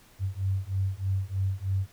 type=beating tone pair; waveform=sine; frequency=94.6 / 97.8 Hz; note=F#2 / G2; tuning=+39 / -4 cents; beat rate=3.2 Hz; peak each=-29 dBFS; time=0.19-1.87 s; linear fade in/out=50 ms; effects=pink hiss -57 dBFS RMS until 1.92 s